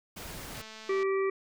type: noise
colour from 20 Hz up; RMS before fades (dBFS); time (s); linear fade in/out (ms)
pink; -42; 0.16-0.62; 10
type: click train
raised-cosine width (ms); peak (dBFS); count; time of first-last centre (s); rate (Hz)
0.2; -29; 106; 0.55-1.029; 219
type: harmonic tone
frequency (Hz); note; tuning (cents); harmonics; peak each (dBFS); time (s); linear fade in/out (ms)
387.6; G4; -20; 1 / 3 / 5 / 6; -26 / -36 / -40 / -42; 0.89-1.3; 5
effects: none